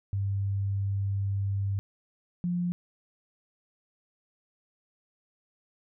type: tone pair in turn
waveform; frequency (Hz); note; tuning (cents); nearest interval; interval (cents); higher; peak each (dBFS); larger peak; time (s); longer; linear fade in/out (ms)
sine; 98.9 / 176.22; G2 / F3; +16 / +16; minor seventh; 1000; second; -26; neither; 0.13-1.79 / 2.44-2.72; first; 0
effects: none